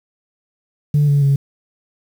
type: tone with pitch steps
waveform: sine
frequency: 146.83 / 142.98 / 139.23 Hz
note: D3 / D3 / C#3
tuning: 0 / -46 / +8 cents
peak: -9 dBFS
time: 0.94-1.36 s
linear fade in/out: 5 ms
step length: 140 ms
effects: tanh soft clip ceiling -8 dBFS + 7-bit